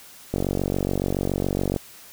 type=click train; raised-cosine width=2 ms; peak=-10 dBFS; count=68; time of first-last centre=0.34-1.763 s; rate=47.1 Hz; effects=white hiss -46 dBFS RMS until 2.12 s